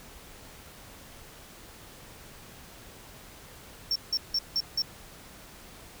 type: tone bursts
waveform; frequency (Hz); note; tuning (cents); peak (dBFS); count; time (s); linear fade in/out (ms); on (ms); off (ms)
triangle; 5450; F8; -43; -23; 5; 3.91-4.82; 2; 46; 170
effects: pink hiss -49 dBFS RMS until 6 s